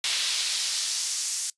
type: noise with high-pass filter sweep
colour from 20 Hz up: brown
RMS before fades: -28 dBFS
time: 0.04-1.5 s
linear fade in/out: 2 ms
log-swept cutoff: 3400 to 6800 Hz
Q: 1.6
effects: noise-tail reverb RT60 0.1 s tail -20 dB re dry + resampled to 24000 Hz